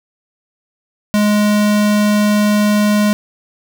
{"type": "tone", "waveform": "square", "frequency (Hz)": 208.7, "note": "G#3", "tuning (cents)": 9, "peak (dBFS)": -11, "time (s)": [1.14, 3.13], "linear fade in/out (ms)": 0, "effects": []}